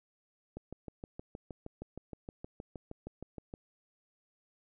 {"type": "click train", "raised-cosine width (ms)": 2, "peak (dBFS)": -29, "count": 20, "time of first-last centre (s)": [0.57, 3.539], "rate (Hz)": 6.4, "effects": []}